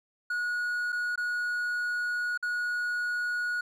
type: tone with dropouts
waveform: triangle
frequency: 1454 Hz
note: F#6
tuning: 31 cents flat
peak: -26 dBFS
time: 0.3-3.61 s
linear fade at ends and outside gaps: 5 ms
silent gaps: 0.922-0.926 / 1.158-1.176 / 2.376-2.426 s
effects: none